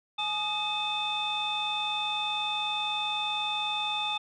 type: tone cluster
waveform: sine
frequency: 842 / 1235 / 2570 / 3570 Hz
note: G#5 / D#6 / E7 / A7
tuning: +24 / -13 / -45 / +24 cents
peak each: -32 / -38 / -34 / -30 dBFS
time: 0.18-4.18 s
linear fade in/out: 10 ms
effects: tanh soft clip ceiling -21 dBFS